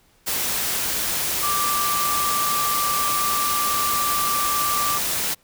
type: tone in noise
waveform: sine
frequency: 1174 Hz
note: D6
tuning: 1 cent flat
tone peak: -22 dBFS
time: 1.42-4.99 s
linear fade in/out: 20 ms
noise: white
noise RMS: -24 dBFS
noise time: 0.26-5.35 s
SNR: -1 dB
effects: pink hiss -59 dBFS RMS until 5.43 s